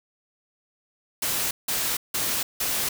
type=noise bursts; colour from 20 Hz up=white; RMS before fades=-26 dBFS; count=4; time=1.22-2.89 s; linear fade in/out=5 ms; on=290 ms; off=170 ms; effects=none